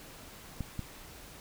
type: clicks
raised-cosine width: 5 ms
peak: -22 dBFS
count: 2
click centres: 0.607 / 0.793 s
effects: pink hiss -50 dBFS RMS until 1.4 s